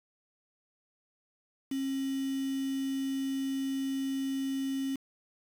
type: tone with quantisation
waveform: sine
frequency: 270 Hz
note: C#4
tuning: 45 cents flat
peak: -30 dBFS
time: 1.71-4.96 s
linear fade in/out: 5 ms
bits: 7
effects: none